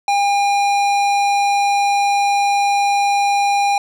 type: tone with hard clipping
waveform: sine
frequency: 806 Hz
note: G5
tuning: 48 cents sharp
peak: -15 dBFS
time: 0.08-3.78 s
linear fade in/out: 2 ms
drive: 15 dB
effects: none